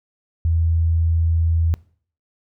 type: tone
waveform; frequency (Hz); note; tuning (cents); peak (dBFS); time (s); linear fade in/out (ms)
sine; 82.41; E2; 0; -15; 0.45-1.74; 0
effects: noise-tail reverb RT60 0.5 s tail -22 dB re dry